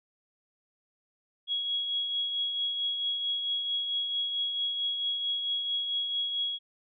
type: tone with tremolo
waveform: sine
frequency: 3322 Hz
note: G#7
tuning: in tune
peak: -26 dBFS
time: 1.47-6.59 s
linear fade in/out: 50 ms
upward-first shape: triangle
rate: 4.5 Hz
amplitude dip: 45%
effects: none